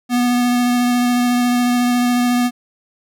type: tone with vibrato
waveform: square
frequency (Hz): 244.5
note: B3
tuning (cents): -17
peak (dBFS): -14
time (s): 0.09-2.51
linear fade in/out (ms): 50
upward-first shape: sine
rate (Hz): 14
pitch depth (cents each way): 11
effects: none